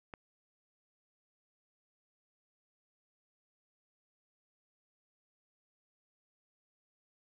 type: click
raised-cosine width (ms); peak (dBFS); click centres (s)
0.5; -29; 0.138
effects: none